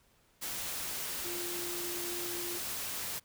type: tone in noise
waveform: sine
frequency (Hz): 349.2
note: F4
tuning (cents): 0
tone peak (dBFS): -41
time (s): 1.24-2.59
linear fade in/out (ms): 20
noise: white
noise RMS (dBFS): -38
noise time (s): 0.41-3.2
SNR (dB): -6
effects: pink hiss -68 dBFS RMS until 3.24 s